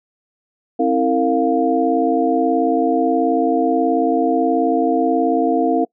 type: tone cluster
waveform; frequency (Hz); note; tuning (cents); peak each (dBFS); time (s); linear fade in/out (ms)
sine; 265.9 / 324.4 / 457.7 / 700; C4 / E4 / A#4 / F5; +28 / -28 / -32 / +4; -19; 0.79-5.85; 10
effects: noise-tail reverb RT60 0.1 s tail -24 dB re dry